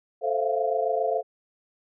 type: chord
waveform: sine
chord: F major seventh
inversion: first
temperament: equal with one note detuned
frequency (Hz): 440 / 523.3 / 671.2 / 698.5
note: A4 / C5 / E5 / F5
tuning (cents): 0 / 0 / +31 / 0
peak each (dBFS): -28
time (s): 0.21-1.23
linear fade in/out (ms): 50
effects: none